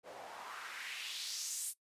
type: noise with band-pass filter sweep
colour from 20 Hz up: white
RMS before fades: -44 dBFS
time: 0.03-1.74 s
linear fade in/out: 50 ms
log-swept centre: 480 to 10000 Hz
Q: 2.2
effects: noise-tail reverb RT60 0.1 s tail -19 dB re dry + resampled to 32000 Hz